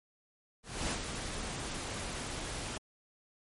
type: noise with ADSR envelope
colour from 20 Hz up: pink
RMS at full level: -33 dBFS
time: 0.63-2.78 s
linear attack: 270 ms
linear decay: 83 ms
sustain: -6 dB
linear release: 8 ms
effects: MP3 48 kbps